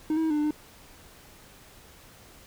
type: tone with pitch steps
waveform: triangle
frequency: 310.3 / 321.5 / 319 / 299.7 / 298 / 302.3 Hz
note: D#4 / E4 / D#4 / D4 / D4 / D#4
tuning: -5 / -43 / +43 / +35 / +25 / -50 cents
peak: -21 dBFS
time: 0.1-0.508 s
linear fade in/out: 2 ms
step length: 68 ms
effects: pink hiss -52 dBFS RMS until 2.46 s